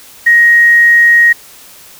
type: tone with quantisation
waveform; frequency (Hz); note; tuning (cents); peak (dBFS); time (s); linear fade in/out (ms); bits
sine; 1880; A#6; +14; -3; 0.26-1.33; 10; 5
effects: white hiss -37 dBFS RMS until 1.99 s